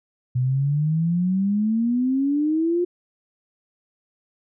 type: exponential sweep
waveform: sine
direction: up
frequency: 123.47 to 357.9 Hz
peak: -18 dBFS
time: 0.35-2.85 s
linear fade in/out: 10 ms
effects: none